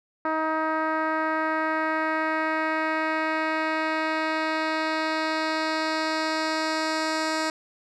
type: tone with low-pass filter sweep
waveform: 10% pulse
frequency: 315.8 Hz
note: D#4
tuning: 26 cents sharp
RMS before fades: -26 dBFS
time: 0.25-7.5 s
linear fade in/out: 2 ms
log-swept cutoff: 1300 to 6500 Hz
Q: 1.4
effects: none